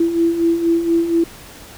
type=beating tone pair; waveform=sine; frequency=331.7 / 335.9 Hz; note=E4 / E4; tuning=+11 / +33 cents; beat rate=4.2 Hz; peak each=-21 / -14 dBFS; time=0-1.24 s; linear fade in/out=5 ms; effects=pink hiss -39 dBFS RMS until 1.77 s